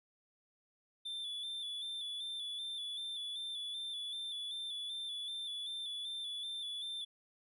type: tone with vibrato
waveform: triangle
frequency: 3500 Hz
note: A7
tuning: 10 cents flat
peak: -38 dBFS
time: 1.05-7.05 s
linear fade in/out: 10 ms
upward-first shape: square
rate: 2.6 Hz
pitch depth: 34 cents each way
effects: none